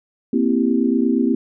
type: chord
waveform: sine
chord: C dominant seventh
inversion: third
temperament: equal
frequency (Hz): 233.1 / 261.6 / 329.6 / 392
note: Bb3 / C4 / E4 / G4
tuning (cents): 0 / 0 / 0 / 0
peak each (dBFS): -19 / -18 / -22 / -24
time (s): 0.33-1.35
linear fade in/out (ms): 5
effects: none